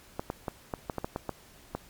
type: clicks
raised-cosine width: 1 ms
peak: -17 dBFS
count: 10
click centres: 0.195 / 0.301 / 0.482 / 0.738 / 0.898 / 0.983 / 1.045 / 1.161 / 1.293 / 1.75 s
effects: pink hiss -55 dBFS RMS until 1.89 s + MP3 96 kbps